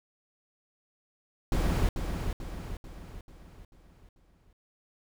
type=noise with echo; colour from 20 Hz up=brown; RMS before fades=-26 dBFS; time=1.52-1.89 s; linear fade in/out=2 ms; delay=440 ms; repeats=6; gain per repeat=-6 dB; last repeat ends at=4.53 s; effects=none